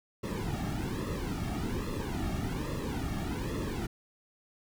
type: noise with flanger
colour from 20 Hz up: brown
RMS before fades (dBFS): -34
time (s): 0.23-3.87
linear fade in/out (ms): 10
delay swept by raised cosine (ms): 1.3 to 2.03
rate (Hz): 1.2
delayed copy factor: -0.85
effects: none